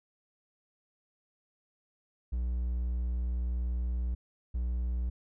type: tone pair in turn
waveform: triangle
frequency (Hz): 60.6 / 60.6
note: B1 / B1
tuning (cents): -32 / -32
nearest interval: unison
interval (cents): 0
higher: neither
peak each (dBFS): -27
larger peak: neither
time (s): 2.32-4.15 / 4.54-5.1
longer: first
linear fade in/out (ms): 10
effects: none